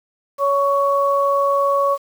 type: tone pair together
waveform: sine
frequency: 560 / 1116.8 Hz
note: C#5 / C#6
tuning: +18 / +13 cents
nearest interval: octave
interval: 1195 cents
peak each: -17 dBFS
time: 0.38-1.98 s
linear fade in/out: 50 ms
effects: 7-bit